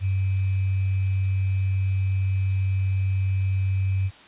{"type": "tone with sample-and-hold", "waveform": "sine", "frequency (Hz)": 95.8, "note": "G2", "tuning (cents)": -39, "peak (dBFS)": -20, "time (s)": [0, 4.11], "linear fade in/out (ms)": 50, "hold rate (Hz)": 2450, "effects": ["white hiss -48 dBFS RMS until 4.27 s", "resampled to 8000 Hz"]}